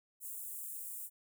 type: high-pass noise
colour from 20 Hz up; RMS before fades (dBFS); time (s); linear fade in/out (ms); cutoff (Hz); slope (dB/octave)
white; -44; 0.2-1.1; 50; 7700; 48
effects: none